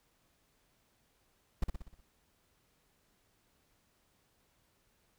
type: noise with echo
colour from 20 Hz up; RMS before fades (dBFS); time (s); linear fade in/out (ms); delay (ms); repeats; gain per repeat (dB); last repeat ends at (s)
brown; -28; 1.62-1.64; 5; 61; 6; -5; 2.006
effects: pink hiss -73 dBFS RMS until 5.18 s